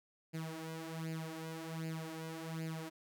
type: tone with flanger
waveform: sawtooth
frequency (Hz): 161.4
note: E3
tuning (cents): -36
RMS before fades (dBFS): -43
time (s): 0.33-2.9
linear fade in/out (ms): 20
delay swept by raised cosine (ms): 0.42 to 4.22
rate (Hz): 1.3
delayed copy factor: +0.75
effects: none